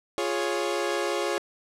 sawtooth chord, Db major, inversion first, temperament equal, 349.2 / 415.3 / 554.4 Hz, F4 / Ab4 / Db5, 0 / 0 / 0 cents, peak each -26 dBFS, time 0.18-1.38 s, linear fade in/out 0 ms, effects low-pass 9000 Hz 12 dB/octave

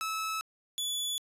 sawtooth tone pair in turn, 1301 / 3438 Hz, E6 / A7, -23 / -41 cents, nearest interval octave + perfect fourth, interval 1682 cents, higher second, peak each -28 dBFS, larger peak neither, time 0.01-0.41 / 0.78-1.18 s, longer neither, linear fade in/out 0 ms, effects resampled to 32000 Hz

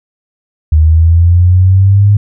sine exponential sweep, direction up, 76.6 to 103.9 Hz, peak -3 dBFS, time 0.72-2.17 s, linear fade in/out 5 ms, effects none

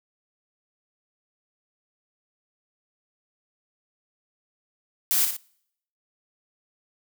blue noise with echo, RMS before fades -22 dBFS, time 5.11-5.25 s, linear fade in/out 0 ms, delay 58 ms, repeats 2, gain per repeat -6 dB, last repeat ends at 5.366 s, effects noise-tail reverb RT60 0.7 s tail -25 dB re dry

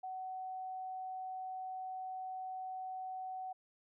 sine tone, 750 Hz, F#5, 23 cents sharp, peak -40 dBFS, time 0.03-3.53 s, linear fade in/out 10 ms, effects none

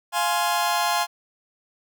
sawtooth chord, F minor, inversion none, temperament just, 698.5 / 838.1 / 1047.7 Hz, F5 / Ab5 / C6, 0 / +16 / +2 cents, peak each -21 dBFS, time 0.12-1.07 s, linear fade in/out 50 ms, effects none

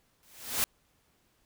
white noise with exponential growth, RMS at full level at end -25 dBFS, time 0.23-0.64 s, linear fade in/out 0 ms, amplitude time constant 89 ms, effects pink hiss -70 dBFS RMS until 1.45 s

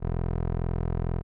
15% pulse tone with low-pass filter, 42.18 Hz, E1, 41 cents sharp, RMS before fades -28 dBFS, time 0-1.23 s, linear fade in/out 50 ms, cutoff 1100 Hz, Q 0.58, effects none

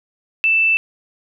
sine tone, 2650 Hz, E7, 9 cents sharp, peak -12 dBFS, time 0.44-0.77 s, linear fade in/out 0 ms, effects none

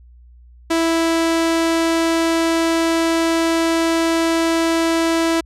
sawtooth tone, 329.6 Hz, E4, in tune, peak -11 dBFS, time 0.7-5.41 s, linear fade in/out 10 ms, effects added 60 Hz sine -42 dBFS peak until 5.45 s + low-pass 10000 Hz 12 dB/octave

